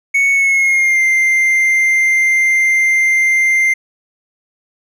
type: tone with pitch glide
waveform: triangle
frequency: 2217 to 2093 Hz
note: C#7 to C7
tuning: 0 to 0 cents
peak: -8 dBFS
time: 0.14-3.74 s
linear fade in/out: 10 ms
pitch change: -100 cents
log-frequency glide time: 0.32-1.03 s
effects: none

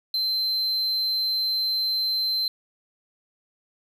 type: tone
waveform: triangle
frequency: 4100 Hz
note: C8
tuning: 36 cents flat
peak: -21 dBFS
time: 0.14-2.48 s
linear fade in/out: 2 ms
effects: none

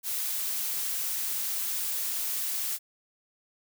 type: noise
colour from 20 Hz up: blue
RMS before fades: -31 dBFS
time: 0.03-2.79 s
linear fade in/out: 50 ms
effects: none

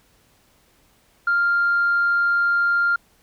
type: tone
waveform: sine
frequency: 1396.9 Hz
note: F6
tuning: in tune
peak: -15 dBFS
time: 1.27-2.96 s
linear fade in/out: 5 ms
effects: tanh soft clip ceiling -12 dBFS + pink hiss -59 dBFS RMS until 3.22 s

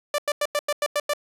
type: tone bursts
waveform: sawtooth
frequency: 587.3 Hz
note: D5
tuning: in tune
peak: -17 dBFS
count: 8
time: 0.14-1.135 s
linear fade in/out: 2 ms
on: 43 ms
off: 93 ms
effects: resampled to 32000 Hz

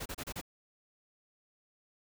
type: noise bursts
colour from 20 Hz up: pink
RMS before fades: -40 dBFS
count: 5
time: 0-0.414 s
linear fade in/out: 10 ms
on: 58 ms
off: 31 ms
effects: none

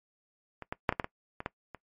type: clicks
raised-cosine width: 0.5 ms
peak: -25 / -18 / -7 / -16 / -13 / -19 / -22 / -17 / -27 dBFS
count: 9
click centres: 0.623 / 0.725 / 0.892 / 0.925 / 0.998 / 1.044 / 1.404 / 1.461 / 1.747 s
effects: noise-tail reverb RT60 0.1 s tail -20 dB re dry + MP3 64 kbps

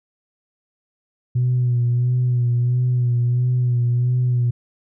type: tone with vibrato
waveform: sine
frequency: 122.8 Hz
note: B2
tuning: 9 cents flat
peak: -14 dBFS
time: 1.35-4.51 s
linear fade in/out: 10 ms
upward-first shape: sine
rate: 1.5 Hz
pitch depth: 35 cents each way
effects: tanh soft clip ceiling -12 dBFS

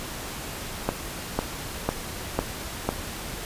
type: click train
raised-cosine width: 1 ms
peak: -8 dBFS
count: 5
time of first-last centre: 0.89-2.89 s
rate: 2 Hz
effects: pink hiss -35 dBFS RMS until 3.45 s + resampled to 32000 Hz

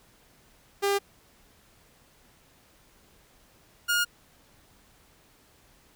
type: tone pair in turn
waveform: sawtooth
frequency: 400 / 1425.4 Hz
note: G4 / F6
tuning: +35 / +35 cents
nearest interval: octave + minor seventh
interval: 2200 cents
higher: second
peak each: -19 dBFS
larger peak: neither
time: 0.82-0.99 / 3.88-4.05 s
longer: neither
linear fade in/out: 20 ms
effects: pink hiss -60 dBFS RMS until 5.95 s

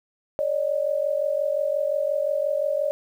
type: tone pair together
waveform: sine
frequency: 560 / 605.7 Hz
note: C#5 / D#5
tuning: +18 / -47 cents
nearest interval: minor second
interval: 135 cents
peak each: -24 dBFS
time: 0.39-2.91 s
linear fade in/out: 0 ms
effects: 9-bit

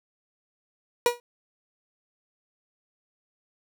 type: tone with exponential decay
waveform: 30% pulse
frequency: 481.6 Hz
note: B4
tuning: 44 cents flat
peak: -12 dBFS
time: 1.06-1.2 s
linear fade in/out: 1 ms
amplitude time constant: 29 ms
effects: none

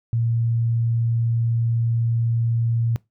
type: tone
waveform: sine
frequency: 116 Hz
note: A#2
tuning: 8 cents flat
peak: -18 dBFS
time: 0.13-2.96 s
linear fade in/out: 0 ms
effects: noise-tail reverb RT60 0.2 s tail -22 dB re dry

